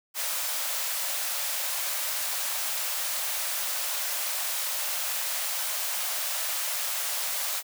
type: high-pass noise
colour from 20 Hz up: white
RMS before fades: -30 dBFS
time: 0.14-7.63 s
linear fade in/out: 50 ms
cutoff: 520 Hz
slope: 96 dB/octave
effects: none